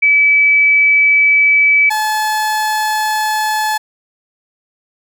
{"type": "tone pair in turn", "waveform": ["sine", "30% pulse"], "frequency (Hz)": [2297, 860.4], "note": ["D7", "A5"], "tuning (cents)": [-39, -39], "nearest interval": "octave + perfect fourth", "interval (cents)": 1700, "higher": "first", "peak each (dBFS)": [-7, -11], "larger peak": "first", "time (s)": [[0.02, 1.9], [1.9, 3.78]], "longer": "neither", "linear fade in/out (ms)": 10, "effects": []}